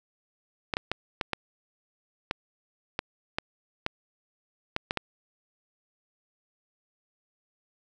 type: clicks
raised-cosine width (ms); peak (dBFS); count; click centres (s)
0.3; -11; 12; 0.738 / 0.769 / 0.916 / 1.212 / 1.333 / 2.311 / 2.991 / 3.385 / 3.864 / 4.764 / 4.909 / 4.973
effects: none